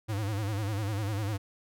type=tone with vibrato; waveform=square; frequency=103.83 Hz; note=G#2; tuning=in tune; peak=-30 dBFS; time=0.08-1.38 s; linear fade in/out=20 ms; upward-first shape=sine; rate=10 Hz; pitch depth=120 cents each way; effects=none